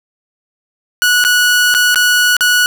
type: tone with dropouts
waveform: sawtooth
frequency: 1468 Hz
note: F#6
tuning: 14 cents flat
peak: -5 dBFS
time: 1.02-2.66 s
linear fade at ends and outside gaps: 0 ms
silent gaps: 1.24-1.249 / 1.741-1.748 / 1.945-1.958 / 2.367-2.408 s
effects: none